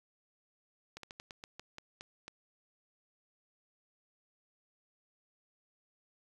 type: slowing click train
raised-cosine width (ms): 0.2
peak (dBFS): -28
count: 10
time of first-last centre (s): 0.97-2.28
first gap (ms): 63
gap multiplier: 1.2
effects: 9-bit